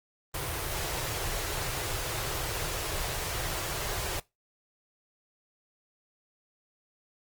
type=band-stop noise; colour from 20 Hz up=pink; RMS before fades=-33 dBFS; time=0.34-4.2 s; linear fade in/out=5 ms; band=160 to 320 Hz; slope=48 dB/octave; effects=noise-tail reverb RT60 0.2 s tail -21 dB re dry + Opus 32 kbps